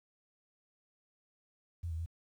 sine tone with pitch steps, 85.2 / 80.8 / 83.4 Hz, F2 / E2 / E2, -42 / -34 / +21 cents, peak -35 dBFS, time 1.83-2.061 s, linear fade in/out 10 ms, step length 77 ms, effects 11-bit

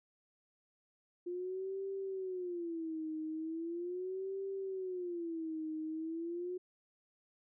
sine tone with vibrato, 349.2 Hz, F4, in tune, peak -37 dBFS, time 1.26-6.58 s, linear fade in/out 10 ms, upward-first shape sine, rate 0.39 Hz, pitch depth 190 cents each way, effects none

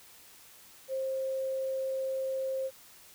sine tone, 530 Hz, C5, 22 cents sharp, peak -30 dBFS, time 0.88-2.71 s, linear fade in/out 50 ms, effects white hiss -55 dBFS RMS until 3.14 s

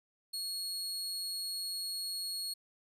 sawtooth tone, 4322 Hz, C#8, 45 cents flat, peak -33 dBFS, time 0.33-2.54 s, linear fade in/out 10 ms, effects resampled to 32000 Hz

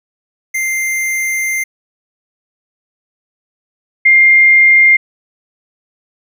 square / sine tone pair in turn, 2093 / 2111 Hz, C7 / C7, 0 / +15 cents, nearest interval unison, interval 15 cents, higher second, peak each -15 / -4 dBFS, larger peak second, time 0.54-1.64 / 4.05-4.97 s, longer first, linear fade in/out 10 ms, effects none

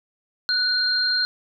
sine tone pair together, 1481 / 4189 Hz, F#6 / C8, +1 / +1 cents, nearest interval octave + tritone, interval 1800 cents, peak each -24 / -20 dBFS, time 0.49-1.25 s, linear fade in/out 0 ms, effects none

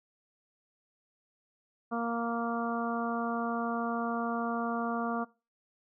harmonic tone, 233.1 Hz, A#3, in tune, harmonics 1 / 2 / 3 / 4 / 5 / 6, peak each -33 / -38 / -36 / -42 / -37 / -42 dBFS, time 1.91-5.25 s, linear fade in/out 20 ms, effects noise-tail reverb RT60 0.3 s tail -21 dB re dry

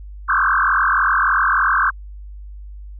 sine tone with frequency modulation, 1322 Hz, E6, 5 cents sharp, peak -13 dBFS, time 0.28-1.91 s, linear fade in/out 20 ms, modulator 43.4 Hz, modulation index 6.4, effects added 50 Hz sine -32 dBFS peak until 2.99 s

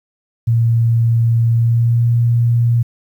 sine tone with pitch glide, 115.7 to 118.13 Hz, A#2 to A#2, -13 to +23 cents, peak -10 dBFS, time 0.47-2.83 s, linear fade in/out 10 ms, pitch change +36 cents, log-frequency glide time 1.49-2.07 s, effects 8-bit

